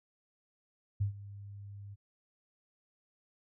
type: tone with ADSR envelope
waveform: sine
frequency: 100.7 Hz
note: G2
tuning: 47 cents sharp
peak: -26 dBFS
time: 1-1.96 s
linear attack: 14 ms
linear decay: 110 ms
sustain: -18 dB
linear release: 29 ms
effects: none